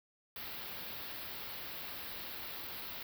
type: band-stop noise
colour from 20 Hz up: white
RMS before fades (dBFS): -44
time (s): 0.36-3.03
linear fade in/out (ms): 2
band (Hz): 4800 to 13000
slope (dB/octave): 48
effects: none